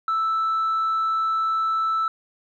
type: tone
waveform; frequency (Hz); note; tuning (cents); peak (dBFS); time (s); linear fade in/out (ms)
sine; 1318.5; E6; 0; -18; 0.08-2.08; 2
effects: tanh soft clip ceiling -18 dBFS + 10-bit